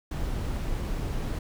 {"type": "noise", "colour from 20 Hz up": "brown", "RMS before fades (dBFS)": -30, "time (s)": [0.11, 1.39], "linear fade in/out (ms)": 5, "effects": []}